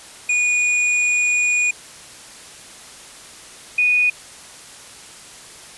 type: tone pair in turn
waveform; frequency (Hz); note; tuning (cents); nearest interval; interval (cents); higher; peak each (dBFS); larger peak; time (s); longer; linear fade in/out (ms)
square / sine; 2456 / 2470; D#7 / D#7; -23 / -13; unison; 10; second; -16 / -13; second; 0.29-1.71 / 3.78-4.1; first; 5
effects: white hiss -40 dBFS RMS until 5.77 s + resampled to 24000 Hz